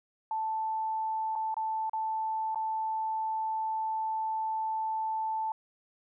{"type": "tone with dropouts", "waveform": "sine", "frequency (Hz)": 880, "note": "A5", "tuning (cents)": 0, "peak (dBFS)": -29, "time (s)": [0.31, 5.52], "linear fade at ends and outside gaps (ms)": 2, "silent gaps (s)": [[1.354, 1.359], [1.543, 1.567], [1.896, 1.933], [2.547, 2.557]], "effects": []}